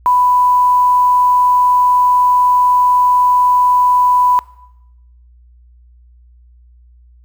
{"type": "tone with quantisation", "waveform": "sine", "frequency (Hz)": 992, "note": "B5", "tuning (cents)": 7, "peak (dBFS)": -8, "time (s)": [0.06, 4.39], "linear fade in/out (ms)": 0, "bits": 6, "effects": ["noise-tail reverb RT60 0.9 s tail -21 dB re dry", "added 60 Hz sine -42 dBFS peak until 7.24 s"]}